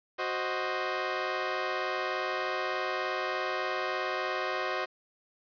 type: chord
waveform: 15% pulse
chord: C diminished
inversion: second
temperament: equal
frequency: 370 / 523.3 / 622.3 Hz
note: Gb4 / C5 / Eb5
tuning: 0 / 0 / 0 cents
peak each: -28 dBFS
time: 0.18-4.86 s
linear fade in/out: 20 ms
effects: resampled to 11025 Hz + 9-bit